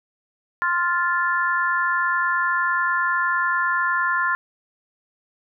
sine chord, F major, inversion second, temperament just, 1047.7 / 1396.9 / 1746.1 Hz, C6 / F6 / A6, +2 / 0 / -14 cents, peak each -23 dBFS, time 0.62-4.35 s, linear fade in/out 0 ms, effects none

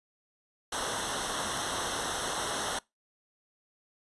pink noise with comb filter, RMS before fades -33 dBFS, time 0.72-2.79 s, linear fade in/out 5 ms, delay 0.42 ms, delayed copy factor -0.85, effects noise-tail reverb RT60 0.2 s tail -24 dB re dry + resampled to 24000 Hz

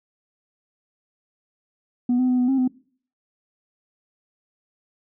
sine tone with pitch steps, 245.5 / 254.2 / 251.2 / 248.4 / 267.3 / 254.7 Hz, B3 / C4 / B3 / B3 / C4 / C4, -10 / -50 / +30 / +10 / +37 / -46 cents, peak -15 dBFS, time 2.09-2.678 s, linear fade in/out 5 ms, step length 98 ms, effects noise-tail reverb RT60 0.5 s tail -22 dB re dry + tanh soft clip ceiling -15 dBFS

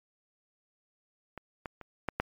clicks, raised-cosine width 0.5 ms, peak -26 / -21 / -29 / -15 / -12 dBFS, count 5, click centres 1.377 / 1.658 / 1.813 / 2.087 / 2.2 s, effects MP3 96 kbps

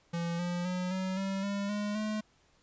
square tone with pitch steps, 170 / 175.69 / 181.57 / 187.65 / 193.93 / 200.4 / 207.1 / 214.1 Hz, F3 / F3 / F#3 / F#3 / G3 / G3 / G#3 / A3, -46 / +11 / -32 / +25 / -18 / +38 / -5 / -47 cents, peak -32 dBFS, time 0.13-2.21 s, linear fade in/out 10 ms, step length 260 ms, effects pink hiss -67 dBFS RMS until 2.62 s + resampled to 16000 Hz

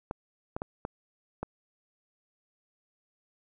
clicks, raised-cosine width 1 ms, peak -19 dBFS, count 5, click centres 0.111 / 0.565 / 0.619 / 0.851 / 1.43 s, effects none

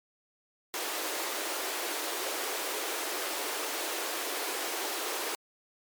pink high-pass noise, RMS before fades -34 dBFS, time 0.74-5.35 s, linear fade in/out 0 ms, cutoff 320 Hz, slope 48 dB/octave, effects MP3 96 kbps

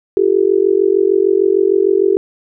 sine tone with amplitude modulation, 392 Hz, G4, in tune, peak -5 dBFS, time 0.17-2.17 s, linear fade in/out 0 ms, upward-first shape sine, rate 46.6 Hz, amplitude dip 100%, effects none

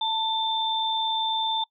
sine tone pair together, 889 / 3561 Hz, A5 / A7, +18 / +20 cents, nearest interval 2 octaves, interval 2402 cents, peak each -26 / -26 dBFS, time 0.01-1.64 s, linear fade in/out 5 ms, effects noise-tail reverb RT60 0.1 s tail -23 dB re dry

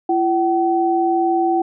sine tone pair together, 339 / 761 Hz, E4 / F#5, +49 / +48 cents, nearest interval octave + major second, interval 1399 cents, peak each -17 dBFS, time 0.09-1.62 s, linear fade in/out 5 ms, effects none

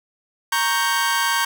sawtooth chord, G diminished, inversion first, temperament equal, 932.3 / 1108.7 / 1568 Hz, Bb5 / Db6 / G6, 0 / 0 / 0 cents, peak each -19 / -20 / -18 dBFS, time 0.52-1.45 s, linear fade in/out 5 ms, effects none

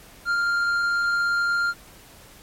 sine tone with tanh clipping, 1396.9 Hz, F6, in tune, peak -21 dBFS, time 0.25-1.74 s, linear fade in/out 50 ms, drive 7 dB, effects pink hiss -48 dBFS RMS until 2.42 s + MP3 64 kbps

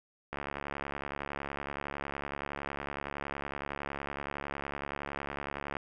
click train, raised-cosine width 0.5 ms, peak -21 dBFS, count 386, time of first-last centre 0.33-5.768 s, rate 70.8 Hz, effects none

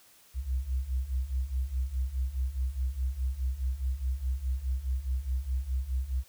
sine beating tone pair, 61.8 / 66.6 Hz, B1 / C2, +2 / +31 cents, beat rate 4.8 Hz, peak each -33 / -30 dBFS, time 0.34-6.24 s, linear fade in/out 50 ms, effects white hiss -59 dBFS RMS until 6.28 s

